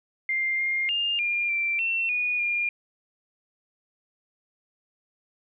sine tone with pitch steps, 2103 / 2119 / 2814 / 2404 / 2351 / 2702 / 2459 / 2411 Hz, C7 / C7 / F7 / D7 / D7 / E7 / D#7 / D7, +8 / +21 / +12 / +40 / +1 / +42 / -21 / +45 cents, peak -23 dBFS, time 0.29-2.69 s, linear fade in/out 2 ms, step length 300 ms, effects none

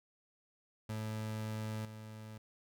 30% pulse tone with level steps, 108.8 Hz, A2, 19 cents flat, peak -35 / -44 dBFS, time 0.89-2.38 s, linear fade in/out 5 ms, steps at 1.85 s, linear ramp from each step 2 ms, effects none

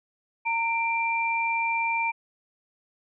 sine tone pair together, 916 / 2362 Hz, A#5 / D7, -31 / +9 cents, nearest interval octave + major third, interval 1640 cents, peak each -26 dBFS, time 0.45-2.12 s, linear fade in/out 20 ms, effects none

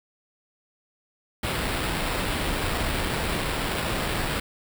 pink noise with sample-and-hold, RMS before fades -27 dBFS, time 1.43-4.4 s, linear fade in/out 5 ms, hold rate 6300 Hz, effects none

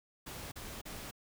pink noise bursts, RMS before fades -45 dBFS, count 3, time 0.26-1.112 s, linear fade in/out 10 ms, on 260 ms, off 36 ms, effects none

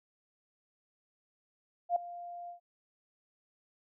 sine tone with ADSR envelope, 698.5 Hz, F5, in tune, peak -23 dBFS, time 1.89-2.6 s, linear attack 70 ms, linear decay 4 ms, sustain -18 dB, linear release 110 ms, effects none

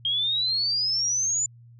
sine exponential sweep, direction up, 3204 to 7120 Hz, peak -22 dBFS, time 0.05-1.46 s, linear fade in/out 2 ms, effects added 118 Hz sine -47 dBFS peak until 1.79 s

